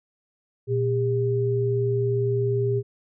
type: tone pair together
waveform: sine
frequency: 119.5 / 401.9 Hz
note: A#2 / G4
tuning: +43 / +43 cents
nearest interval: octave + major sixth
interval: 2100 cents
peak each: -23 dBFS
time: 0.67-2.83 s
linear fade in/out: 50 ms
effects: none